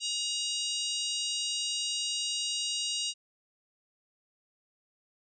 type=harmonic tone; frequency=950 Hz; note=A#5; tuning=33 cents sharp; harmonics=3 / 4 / 5 / 6 / 7 / 8 / 9; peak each=-34 / -36 / -38 / -40 / -41 / -42 / -43 dBFS; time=0-3.14 s; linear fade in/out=50 ms; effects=none